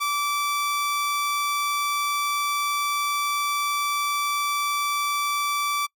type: tone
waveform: sawtooth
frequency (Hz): 1161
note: D6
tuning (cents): -20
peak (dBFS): -19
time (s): 0-5.87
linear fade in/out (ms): 20
effects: noise-tail reverb RT60 0.1 s tail -26 dB re dry